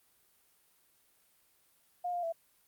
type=tone with pitch steps; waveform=sine; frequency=711 / 702 / 665 Hz; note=F5 / F5 / E5; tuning=+31 / +9 / +15 cents; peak=-32 dBFS; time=2.04-2.325 s; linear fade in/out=10 ms; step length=95 ms; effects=white hiss -69 dBFS RMS until 2.67 s + Opus 32 kbps